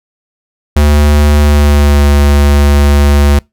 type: tone with pitch glide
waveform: square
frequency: 73.8 to 71.82 Hz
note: D2 to D2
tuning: +9 to -38 cents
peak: -5 dBFS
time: 0.76-3.39 s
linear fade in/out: 5 ms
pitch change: -47 cents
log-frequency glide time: 1.38-2.04 s
effects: noise-tail reverb RT60 0.2 s tail -26 dB re dry